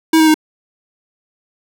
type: tone with pitch steps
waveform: square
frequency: 321 / 315.9 / 310.8 Hz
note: E4 / D#4 / D#4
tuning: -46 / +26 / -2 cents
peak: -8 dBFS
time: 0.13-0.343 s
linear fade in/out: 5 ms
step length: 71 ms
effects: none